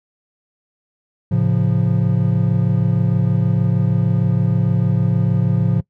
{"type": "chord", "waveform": "triangle", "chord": "A augmented", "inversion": "none", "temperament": "equal with one note detuned", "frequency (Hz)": [110, 136.45, 174.61], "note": ["A2", "C#3", "E#3"], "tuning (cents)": [0, -27, 0], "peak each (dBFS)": -16, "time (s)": [1.31, 5.81], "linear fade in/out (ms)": 10, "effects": ["noise-tail reverb RT60 0.1 s tail -22 dB re dry"]}